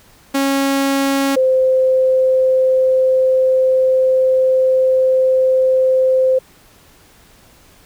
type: tone pair in turn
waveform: sawtooth / sine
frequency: 274.5 / 519.7 Hz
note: C#4 / C5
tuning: -17 / -12 cents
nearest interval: major seventh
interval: 1105 cents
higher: second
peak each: -10 dBFS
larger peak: neither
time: 0.34-1.36 / 1.36-6.39 s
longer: second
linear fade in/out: 10 ms
effects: pink hiss -48 dBFS RMS until 7.85 s